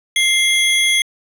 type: tone pair together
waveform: square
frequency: 2101 / 3335 Hz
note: C7 / G#7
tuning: +7 / +7 cents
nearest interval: minor sixth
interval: 800 cents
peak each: -16 / -16 dBFS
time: 0.16-1.02 s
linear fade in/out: 2 ms
effects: resampled to 32000 Hz + 7-bit